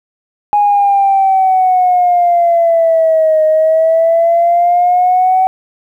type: exponential two-way sweep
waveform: sine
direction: down then up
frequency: 830.6 to 622.3 to 756 Hz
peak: -6 dBFS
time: 0.53-5.47 s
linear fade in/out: 0 ms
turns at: 3.44 s
effects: tanh soft clip ceiling -2 dBFS + 8-bit